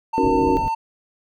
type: tone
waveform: triangle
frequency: 898 Hz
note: A5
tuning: 35 cents sharp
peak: -18 dBFS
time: 0.13-0.75 s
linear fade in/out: 10 ms
type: chord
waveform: sine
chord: D# minor seventh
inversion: third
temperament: equal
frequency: 277.2 / 311.1 / 370 / 466.2 Hz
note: C#4 / D#4 / F#4 / A#4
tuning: 0 / 0 / 0 / 0 cents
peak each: -21 / -25 / -22 / -22 dBFS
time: 0.18-0.57 s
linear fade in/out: 0 ms
type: low-pass noise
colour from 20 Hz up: pink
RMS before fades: -28 dBFS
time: 0.23-0.68 s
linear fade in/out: 0 ms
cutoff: 600 Hz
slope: 48 dB/octave
effects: none